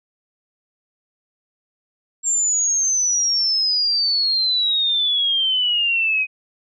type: exponential sweep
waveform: sine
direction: down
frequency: 7459 to 2502 Hz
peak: -16 dBFS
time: 2.23-6.27 s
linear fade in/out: 50 ms
effects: none